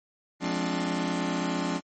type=chord; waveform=sawtooth; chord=D half-diminished seventh; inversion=first; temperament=just; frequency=176.2 / 211.4 / 264.3 / 293.7 Hz; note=F3 / Ab3 / C4 / D4; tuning=+16 / +31 / +18 / 0 cents; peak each=-27 / -31 / -28 / -28 dBFS; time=0.4-1.81 s; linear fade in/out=50 ms; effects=MP3 32 kbps